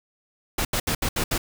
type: noise bursts at uneven times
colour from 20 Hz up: pink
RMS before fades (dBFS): -24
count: 6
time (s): 0.58-0.65 / 0.73-0.8 / 0.87-0.95 / 1.02-1.09 / 1.16-1.24 / 1.31-1.38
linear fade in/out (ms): 5
effects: none